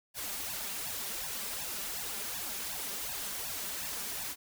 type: noise with flanger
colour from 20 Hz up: white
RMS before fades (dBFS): -38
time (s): 0.14-4.36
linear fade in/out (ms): 50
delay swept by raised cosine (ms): 1.1 to 5.1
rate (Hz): 2.7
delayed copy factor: +0.95
effects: none